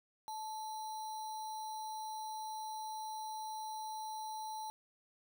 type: tone with sample-and-hold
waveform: sine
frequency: 869 Hz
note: A5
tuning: 22 cents flat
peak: -40 dBFS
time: 0.28-4.7 s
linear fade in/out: 0 ms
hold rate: 4900 Hz
effects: none